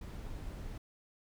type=noise; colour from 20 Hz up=brown; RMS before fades=-43 dBFS; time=0.01-0.78 s; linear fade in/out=5 ms; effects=none